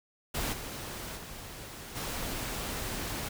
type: noise with level steps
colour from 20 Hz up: pink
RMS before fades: -33 / -40 / -44 / -36 dBFS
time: 0.34-3.29 s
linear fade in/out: 10 ms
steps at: 0.52 / 1.16 / 1.95 s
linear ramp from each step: 20 ms
effects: none